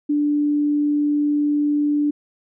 sine tone, 293.7 Hz, D4, in tune, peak -16 dBFS, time 0.09-2.11 s, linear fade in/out 10 ms, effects none

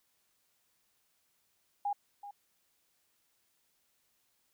sine tone with echo, 813 Hz, G#5, 37 cents flat, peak -30 dBFS, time 1.85-1.93 s, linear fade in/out 5 ms, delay 380 ms, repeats 1, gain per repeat -13 dB, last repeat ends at 2.31 s, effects white hiss -75 dBFS RMS until 4.53 s

